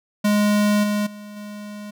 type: tone with level steps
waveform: square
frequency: 207.7 Hz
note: G#3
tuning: in tune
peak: -16 / -20 / -36 / -33 dBFS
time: 0.24-1.91 s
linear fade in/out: 10 ms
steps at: 0.83 / 1.06 / 1.36 s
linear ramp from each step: 10 ms
effects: none